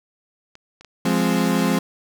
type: clicks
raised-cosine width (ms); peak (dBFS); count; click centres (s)
0.2; -26; 5; 0.554 / 0.81 / 0.847 / 1.121 / 1.207
type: chord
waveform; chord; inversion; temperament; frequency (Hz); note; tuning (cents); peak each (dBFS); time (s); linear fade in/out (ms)
35% pulse; F minor; none; equal; 174.61 / 207.7 / 261.6; F3 / Ab3 / C4; 0 / 0 / 0; -20; 1.05-1.79; 5
effects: none